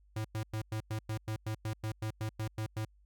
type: tone bursts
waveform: square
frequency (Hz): 109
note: A2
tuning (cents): -16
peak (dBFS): -34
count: 15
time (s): 0.16-2.85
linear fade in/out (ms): 5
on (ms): 86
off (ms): 100
effects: added 50 Hz sine -61 dBFS peak until 3.05 s